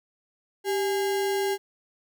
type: tone with sample-and-hold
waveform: sine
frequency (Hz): 392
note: G4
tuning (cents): 0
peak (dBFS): -23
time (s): 0.64-1.58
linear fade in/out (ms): 50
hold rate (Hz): 1225
effects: none